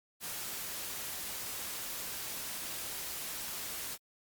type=noise; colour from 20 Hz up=white; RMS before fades=-40 dBFS; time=0.2-3.98 s; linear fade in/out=50 ms; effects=Opus 48 kbps